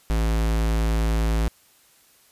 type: tone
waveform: square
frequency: 55 Hz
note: A1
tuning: in tune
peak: -20 dBFS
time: 0.1-1.48 s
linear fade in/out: 0 ms
effects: white hiss -57 dBFS RMS until 2.31 s + resampled to 32000 Hz